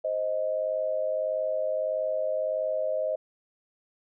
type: tone pair together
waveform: sine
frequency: 523.3 / 624.9 Hz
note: C5 / D#5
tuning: 0 / +7 cents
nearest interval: minor third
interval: 307 cents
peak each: -30 / -27 dBFS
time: 0.04-3.16 s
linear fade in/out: 10 ms
effects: none